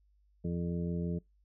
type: harmonic tone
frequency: 86 Hz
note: F2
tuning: 26 cents flat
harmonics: 1 / 2 / 3 / 4 / 5 / 7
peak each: -39 / -33 / -45 / -44 / -42 / -50 dBFS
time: 0.44-1.19 s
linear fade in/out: 10 ms
effects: noise-tail reverb RT60 0.2 s tail -26 dB re dry + added 50 Hz sine -65 dBFS peak until 1.44 s